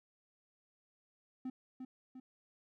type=tone with echo; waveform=triangle; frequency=257.4 Hz; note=C4; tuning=28 cents flat; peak=-36 dBFS; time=1.45-1.5 s; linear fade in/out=5 ms; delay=350 ms; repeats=2; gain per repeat=-5 dB; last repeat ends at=2.2 s; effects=none